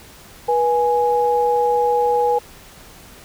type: tone pair together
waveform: sine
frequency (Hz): 485.4 / 832.1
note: B4 / G#5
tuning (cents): -30 / +3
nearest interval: major sixth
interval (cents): 933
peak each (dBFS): -17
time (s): 0.48-2.39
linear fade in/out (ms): 10
effects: pink hiss -43 dBFS RMS until 3.24 s